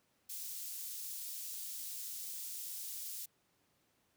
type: high-pass noise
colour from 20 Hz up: white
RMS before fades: -44 dBFS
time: 0.29-3.26 s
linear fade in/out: 10 ms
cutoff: 5100 Hz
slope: 12 dB/octave
effects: pink hiss -75 dBFS RMS until 4.16 s + high-pass 100 Hz 12 dB/octave